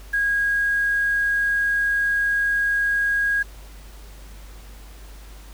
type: tone with quantisation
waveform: sine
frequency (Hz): 1640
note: G#6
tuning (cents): -22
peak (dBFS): -18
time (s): 0.13-3.43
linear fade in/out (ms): 10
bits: 7
effects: added 50 Hz sine -39 dBFS peak until 5.53 s + pink hiss -48 dBFS RMS until 5.53 s